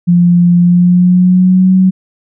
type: tone with pitch glide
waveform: sine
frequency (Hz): 174.61 to 187.14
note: F3 to F#3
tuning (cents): 0 to +20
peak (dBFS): -4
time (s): 0.07-1.91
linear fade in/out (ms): 20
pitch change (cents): +120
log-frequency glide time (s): 0.59-1.74
effects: none